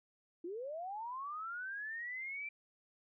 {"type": "linear sweep", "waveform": "sine", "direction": "up", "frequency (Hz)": [324.3, 2356], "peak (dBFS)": -40, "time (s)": [0.44, 2.49], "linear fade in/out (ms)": 5, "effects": []}